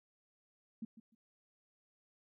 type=tone with echo; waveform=sine; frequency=224 Hz; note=A3; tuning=31 cents sharp; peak=-39 dBFS; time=0.82-0.85 s; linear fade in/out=5 ms; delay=150 ms; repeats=2; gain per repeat=-14 dB; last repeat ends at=1.15 s; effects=none